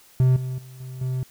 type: tone with level steps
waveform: triangle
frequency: 128.6 Hz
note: C3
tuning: 30 cents flat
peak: -12 / -24 / -38 / -31 / -21 dBFS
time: 0.2-1.23 s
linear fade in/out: 0 ms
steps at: 0.36 / 0.58 / 0.8 / 1.01 s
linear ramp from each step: 5 ms
effects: white hiss -53 dBFS RMS until 1.3 s